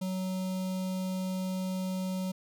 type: tone with notch filter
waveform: square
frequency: 186.6 Hz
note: F#3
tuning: 15 cents sharp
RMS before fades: -33 dBFS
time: 0.01-2.32 s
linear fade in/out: 10 ms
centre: 1700 Hz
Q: 0.89
effects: none